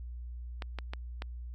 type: clicks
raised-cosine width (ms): 0.3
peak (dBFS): -22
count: 4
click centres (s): 0.622 / 0.787 / 0.935 / 1.221
effects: added 60 Hz sine -39 dBFS peak until 1.54 s